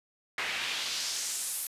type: noise with band-pass filter sweep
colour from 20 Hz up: pink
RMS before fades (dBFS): -34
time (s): 0.38-1.67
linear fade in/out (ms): 2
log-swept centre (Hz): 2000 to 12000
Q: 1.6
effects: resampled to 32000 Hz